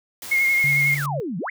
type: noise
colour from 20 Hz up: white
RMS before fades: -35 dBFS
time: 0.22-1.06 s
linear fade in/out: 2 ms
type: tone with vibrato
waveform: sine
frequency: 2150 Hz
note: C7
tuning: 47 cents sharp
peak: -16 dBFS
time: 0.31-0.95 s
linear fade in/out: 10 ms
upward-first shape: sine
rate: 11 Hz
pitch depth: 25 cents each way
type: tone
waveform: sine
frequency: 143.2 Hz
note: D3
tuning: 43 cents flat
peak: -25 dBFS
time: 0.64-1.2 s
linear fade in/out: 0 ms
type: exponential two-way sweep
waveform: sine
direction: down then up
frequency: 2342 to 156.2 to 2342 Hz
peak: -25 dBFS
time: 0.95-1.5 s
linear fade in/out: 5 ms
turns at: 1.38 s
effects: none